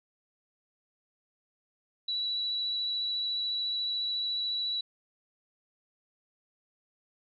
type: tone with vibrato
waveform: sine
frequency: 3931 Hz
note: B7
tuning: 9 cents flat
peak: -29 dBFS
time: 2.08-4.81 s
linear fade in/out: 5 ms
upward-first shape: sine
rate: 14 Hz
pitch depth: 10 cents each way
effects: none